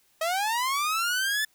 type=linear sweep; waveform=sawtooth; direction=up; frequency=626 to 1760 Hz; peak=-21 dBFS; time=0.21-1.45 s; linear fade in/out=5 ms; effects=white hiss -65 dBFS RMS until 1.54 s